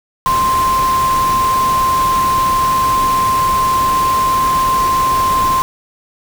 sine tone in noise, 1046.5 Hz, C6, in tune, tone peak -11 dBFS, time 0.26-5.62 s, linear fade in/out 0 ms, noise pink, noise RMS -23 dBFS, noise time 0.26-5.62 s, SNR +9 dB, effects none

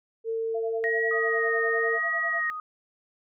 sine tone with pitch glide, 451.3 to 455.5 Hz, A4 to A#4, +44 to -40 cents, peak -26 dBFS, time 0.24-1.99 s, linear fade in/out 50 ms, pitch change +16 cents, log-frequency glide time 1.26-1.5 s
sine tone with tremolo, 676 Hz, E5, 43 cents sharp, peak -31 dBFS, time 0.54-2.42 s, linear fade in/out 10 ms, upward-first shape sine, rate 10 Hz, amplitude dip 95%
sine tone with vibrato, 1880 Hz, A#6, 14 cents sharp, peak -25 dBFS, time 0.84-2.5 s, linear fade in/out 0 ms, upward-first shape sine, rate 0.94 Hz, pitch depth 28 cents each way
sine tone, 1244.5 Hz, D#6, in tune, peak -32 dBFS, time 1.11-2.6 s, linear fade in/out 2 ms
effects none

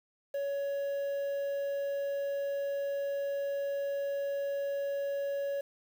triangle tone with quantisation, 560 Hz, C#5, 18 cents sharp, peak -29 dBFS, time 0.34-5.61 s, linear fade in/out 5 ms, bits 9, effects none

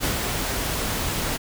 pink noise with ADSR envelope, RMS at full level -23 dBFS, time 0-1.38 s, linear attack 42 ms, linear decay 100 ms, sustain -3 dB, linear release 24 ms, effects none

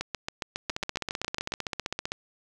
two click trains, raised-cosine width 0.2 ms, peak -13 / -13 dBFS, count 23 / 12, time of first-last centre 0.7-2.119 / 0.01-1.521 s, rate 15.5 / 7.28 Hz, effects none

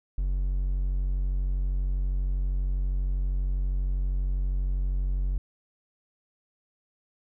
triangle tone, 46.25 Hz, F#1, in tune, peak -22 dBFS, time 0.18-5.38 s, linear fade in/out 0 ms, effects none

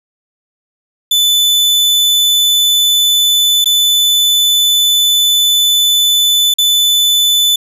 40% pulse tone with dropouts, 3500 Hz, A7, 10 cents flat, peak -7 dBFS, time 1.11-7.56 s, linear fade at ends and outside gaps 5 ms, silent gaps 3.644-3.657 / 6.54-6.584 s, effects none

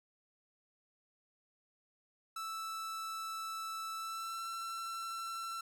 45% pulse tone with pitch glide, 1318.5 to 1343.9 Hz, E6 to E6, 0 to +33 cents, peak -39 dBFS, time 2.36-5.61 s, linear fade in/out 5 ms, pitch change +33 cents, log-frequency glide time 3.95-4.45 s, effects none

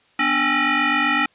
sine tone with frequency modulation, 293.9 Hz, D4, 1 cent sharp, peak -16 dBFS, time 0.19-1.26 s, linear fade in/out 5 ms, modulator 540 Hz, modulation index 4.5, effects white hiss -58 dBFS RMS until 1.34 s + resampled to 8000 Hz

